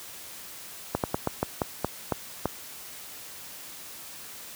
slowing click train, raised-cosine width 1 ms, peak -10 dBFS, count 9, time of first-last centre 0.95-2.456 s, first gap 88 ms, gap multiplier 1.21, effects white hiss -43 dBFS RMS until 4.55 s + high-pass 60 Hz 12 dB/octave

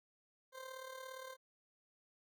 20% pulse tone with amplitude modulation, 522 Hz, C5, 4 cents flat, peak -40 dBFS, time 0.52-1.37 s, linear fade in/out 50 ms, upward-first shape sine, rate 37.3 Hz, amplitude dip 60%, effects none

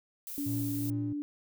violet noise, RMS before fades -41 dBFS, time 0.27-0.9 s, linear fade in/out 0 ms
sine tone with pitch glide, 284.8 to 292.1 Hz, C#4 to D4, +47 to -9 cents, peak -32 dBFS, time 0.38-1.22 s, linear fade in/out 0 ms, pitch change +44 cents, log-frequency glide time 0.66-1.09 s
triangle tone with tremolo, 114.7 Hz, A#2, 28 cents flat, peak -30 dBFS, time 0.46-1.13 s, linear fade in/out 5 ms, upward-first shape triangle, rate 2.6 Hz, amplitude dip 45%
effects none

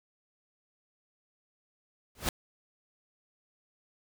pink noise with exponential growth, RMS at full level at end -25 dBFS, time 2.15-2.29 s, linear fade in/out 2 ms, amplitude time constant 30 ms, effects none

